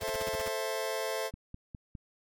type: chord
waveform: sawtooth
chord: A minor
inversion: none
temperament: just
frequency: 440 / 528 / 660 Hz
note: A4 / C5 / E5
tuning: 0 / +16 / +2 cents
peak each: -32 dBFS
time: 0-1.31 s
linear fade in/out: 50 ms
type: noise bursts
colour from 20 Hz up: pink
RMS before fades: -39 dBFS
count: 8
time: 0.01-0.482 s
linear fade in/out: 2 ms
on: 24 ms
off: 40 ms
type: click train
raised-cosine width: 5 ms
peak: -30 dBFS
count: 4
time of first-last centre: 1.34-1.952 s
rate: 4.9 Hz
effects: none